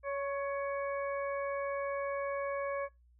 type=harmonic tone with a mistuned harmonic; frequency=560 Hz; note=C#5; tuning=18 cents sharp; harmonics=1 / 2 / 3 / 4; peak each=-34 / -40 / -44 / -46 dBFS; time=0.03-2.89 s; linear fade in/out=50 ms; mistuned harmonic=2; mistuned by=-23 cents; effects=noise-tail reverb RT60 0.2 s tail -20 dB re dry + added 60 Hz sine -61 dBFS peak until 3.19 s